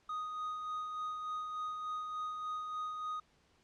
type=tone with tremolo; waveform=triangle; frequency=1244.5 Hz; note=D#6; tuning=in tune; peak=-34 dBFS; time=0.09-3.2 s; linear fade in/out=5 ms; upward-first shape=sine; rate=3.4 Hz; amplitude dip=35%; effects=pink hiss -70 dBFS RMS until 3.63 s + low-pass 6000 Hz 12 dB/octave